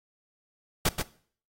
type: noise with echo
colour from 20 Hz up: pink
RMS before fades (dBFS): -22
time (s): 0.85-0.89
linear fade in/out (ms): 5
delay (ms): 130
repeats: 1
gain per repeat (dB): -6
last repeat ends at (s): 1.02
effects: noise-tail reverb RT60 0.5 s tail -19 dB re dry + AAC 48 kbps